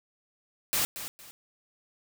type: noise with echo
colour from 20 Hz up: white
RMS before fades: -27 dBFS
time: 0.73-0.85 s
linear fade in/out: 0 ms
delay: 230 ms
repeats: 2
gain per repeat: -11 dB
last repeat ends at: 1.31 s
effects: none